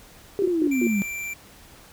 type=exponential sweep; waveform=sine; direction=down; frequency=408.4 to 192.4 Hz; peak=-20 dBFS; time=0.39-1.02 s; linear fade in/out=0 ms
type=tone bursts; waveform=sine; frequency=349.9 Hz; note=F4; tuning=3 cents sharp; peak=-21 dBFS; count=3; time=0.42-0.871 s; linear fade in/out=2 ms; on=57 ms; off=140 ms
type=tone; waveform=square; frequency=2351 Hz; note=D7; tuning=1 cent sharp; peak=-30 dBFS; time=0.71-1.34 s; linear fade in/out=10 ms
effects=pink hiss -49 dBFS RMS until 1.92 s